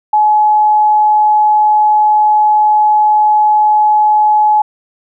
sine tone, 849 Hz, G#5, 38 cents sharp, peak -6 dBFS, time 0.13-4.62 s, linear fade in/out 5 ms, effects none

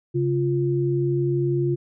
sine tone pair together, 136.99 / 349.2 Hz, C#3 / F4, -20 / 0 cents, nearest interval octave + major third, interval 1620 cents, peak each -22 / -22 dBFS, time 0.14-1.76 s, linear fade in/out 20 ms, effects none

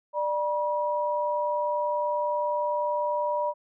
sine tone pair together, 594 / 963.7 Hz, D5 / B5, +20 / -43 cents, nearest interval minor sixth, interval 837 cents, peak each -27 dBFS, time 0.13-3.54 s, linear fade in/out 50 ms, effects none

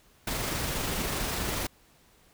pink noise with amplitude modulation, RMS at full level -30 dBFS, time 0.27-1.67 s, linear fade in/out 5 ms, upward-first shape sine, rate 24.7 Hz, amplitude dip 25%, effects pink hiss -61 dBFS RMS until 2.33 s

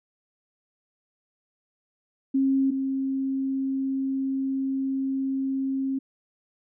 sine tone pair in turn, 269.3 / 268.3 Hz, C#4 / C4, -50 / +44 cents, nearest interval unison, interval 6 cents, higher first, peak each -19 / -24 dBFS, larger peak first, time 2.34-2.71 / 2.71-5.99 s, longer second, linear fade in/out 10 ms, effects none

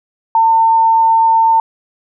sine tone, 902 Hz, A5, 43 cents sharp, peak -7 dBFS, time 0.35-1.6 s, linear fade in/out 2 ms, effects none

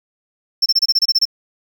triangle tone bursts, 5370 Hz, E8, 31 cents sharp, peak -9 dBFS, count 10, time 0.62-1.254 s, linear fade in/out 10 ms, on 40 ms, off 26 ms, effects 8-bit

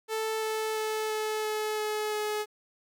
sawtooth tone with pitch steps, 440 / 437.2 / 434.4 / 431.7 / 429 / 426.2 / 423.5 Hz, A4 / A4 / A4 / A4 / A4 / G#4 / G#4, 0 / -11 / -22 / -33 / -44 / +45 / +34 cents, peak -25 dBFS, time 0.08-2.46 s, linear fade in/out 50 ms, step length 340 ms, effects 11-bit

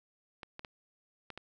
clicks, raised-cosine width 0.3 ms, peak -27 dBFS, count 5, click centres 0.432 / 0.594 / 0.648 / 1.303 / 1.376 s, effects none

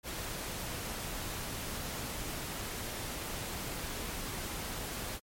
pink noise, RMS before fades -39 dBFS, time 0.03-5.2 s, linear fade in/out 50 ms, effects MP3 64 kbps

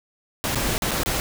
pink noise with dropouts, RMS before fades -24 dBFS, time 0.44-1.2 s, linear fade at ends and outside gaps 0 ms, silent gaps 0.548-0.556 / 0.78-0.821 / 0.91-0.915 / 1.034-1.06 s, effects none

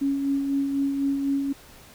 sine tone with tremolo, 277.2 Hz, C#4, in tune, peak -20 dBFS, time 0.01-1.53 s, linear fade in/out 10 ms, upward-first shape sine, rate 4 Hz, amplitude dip 40%, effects pink hiss -49 dBFS RMS until 1.94 s

